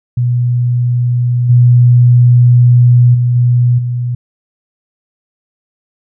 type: tone with level steps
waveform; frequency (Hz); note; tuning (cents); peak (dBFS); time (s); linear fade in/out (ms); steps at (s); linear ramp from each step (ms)
sine; 122.2; B2; -18; -9 / -3 / -8 / -6 / -13; 0.17-4.15; 5; 1.49 / 3.14 / 3.35 / 3.78; 10
effects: none